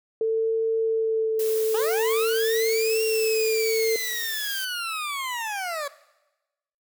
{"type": "tone with vibrato", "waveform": "sine", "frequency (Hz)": 444.8, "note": "A4", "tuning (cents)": 19, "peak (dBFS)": -20, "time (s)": [0.21, 3.96], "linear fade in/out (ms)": 2, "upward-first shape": "sine", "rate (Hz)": 0.57, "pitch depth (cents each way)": 15}
{"type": "noise", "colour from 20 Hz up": "blue", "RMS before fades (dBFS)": -34, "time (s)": [1.39, 4.65], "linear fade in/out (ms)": 5}
{"type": "linear two-way sweep", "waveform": "20% pulse", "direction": "up then down", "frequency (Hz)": [392, 2784, 553], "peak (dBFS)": -23, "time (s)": [1.74, 5.88], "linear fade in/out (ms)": 5, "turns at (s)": 3.03}
{"effects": ["noise-tail reverb RT60 1.0 s tail -18 dB re dry"]}